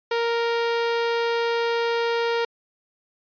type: tone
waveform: sawtooth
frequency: 466.2 Hz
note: A#4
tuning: in tune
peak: -17 dBFS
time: 0.11-2.45 s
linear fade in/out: 5 ms
effects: resampled to 11025 Hz